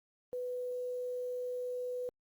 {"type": "tone with quantisation", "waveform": "sine", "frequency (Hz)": 496.9, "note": "B4", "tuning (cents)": 11, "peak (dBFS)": -35, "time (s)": [0.33, 2.09], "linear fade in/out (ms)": 0, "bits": 10, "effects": ["Opus 32 kbps"]}